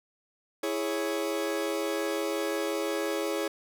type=chord; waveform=40% pulse; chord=C# minor; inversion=first; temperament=equal; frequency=329.6 / 415.3 / 554.4 Hz; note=E4 / G#4 / C#5; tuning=0 / 0 / 0 cents; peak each=-32 dBFS; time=0.63-3.48 s; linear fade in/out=5 ms; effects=none